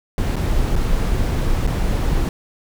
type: noise with dropouts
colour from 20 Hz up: brown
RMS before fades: -18 dBFS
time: 0.18-2.29 s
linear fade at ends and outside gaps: 1 ms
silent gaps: 0.358-0.365 / 0.756-0.762 / 1.667-1.674 s
effects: none